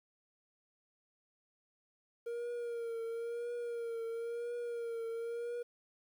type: tone with vibrato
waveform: triangle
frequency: 467.8 Hz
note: A#4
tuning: 6 cents sharp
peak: -35 dBFS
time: 2.26-5.63 s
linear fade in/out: 10 ms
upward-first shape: triangle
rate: 0.98 Hz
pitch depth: 48 cents each way
effects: 11-bit